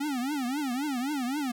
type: tone with vibrato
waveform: square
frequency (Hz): 270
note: C#4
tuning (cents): -45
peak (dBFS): -29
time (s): 0-1.52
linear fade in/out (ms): 10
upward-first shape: triangle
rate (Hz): 3.8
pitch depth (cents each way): 240
effects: none